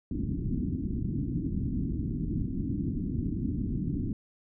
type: low-pass noise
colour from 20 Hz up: white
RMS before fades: -31 dBFS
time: 0.11-4.13 s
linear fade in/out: 2 ms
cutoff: 300 Hz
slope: 48 dB/octave
effects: none